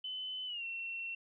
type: tone with pitch glide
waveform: sine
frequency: 3030 to 2715 Hz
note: F#7 to F7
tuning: +40 to -50 cents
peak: -38 dBFS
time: 0.04-1.15 s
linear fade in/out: 5 ms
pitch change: -190 cents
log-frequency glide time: 0.46-0.64 s
effects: none